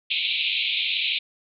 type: band-pass noise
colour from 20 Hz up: pink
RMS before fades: -25 dBFS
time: 0.1-1.19 s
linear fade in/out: 10 ms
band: 2300 to 4000 Hz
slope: 96 dB/octave
effects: none